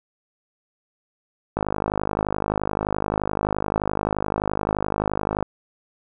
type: click train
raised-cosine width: 1 ms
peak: -8 dBFS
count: 200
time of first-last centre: 1.57-5.427 s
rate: 51.6 Hz
effects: none